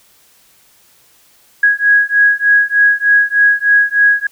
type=beating tone pair; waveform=sine; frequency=1655 / 1658.3 Hz; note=G#6 / G#6; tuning=-6 / -3 cents; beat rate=3.3 Hz; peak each=-11 dBFS; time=1.63-4.27 s; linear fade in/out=5 ms; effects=white hiss -50 dBFS RMS until 4.31 s